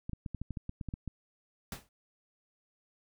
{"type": "clicks", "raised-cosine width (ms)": 5, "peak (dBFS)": -25, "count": 12, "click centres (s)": [0.095, 0.133, 0.262, 0.347, 0.416, 0.507, 0.572, 0.694, 0.812, 0.887, 0.939, 1.077]}
{"type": "noise with exponential decay", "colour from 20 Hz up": "pink", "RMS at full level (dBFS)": -37, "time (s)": [1.72, 1.89], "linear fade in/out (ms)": 2, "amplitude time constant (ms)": 35}
{"effects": []}